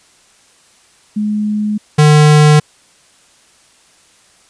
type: tone pair in turn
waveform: sine / square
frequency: 210.5 / 150.62 Hz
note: G#3 / D3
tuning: +24 / +44 cents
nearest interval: tritone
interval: 580 cents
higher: first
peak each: -13 / -5 dBFS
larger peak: second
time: 1.16-1.78 / 1.98-2.6 s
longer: neither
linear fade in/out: 10 ms
effects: white hiss -49 dBFS RMS until 4.49 s + resampled to 22050 Hz